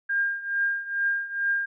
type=tone with tremolo; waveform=sine; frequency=1607 Hz; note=G6; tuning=43 cents sharp; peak=-20 dBFS; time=0.09-1.66 s; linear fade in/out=10 ms; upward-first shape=triangle; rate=2.3 Hz; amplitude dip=85%; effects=none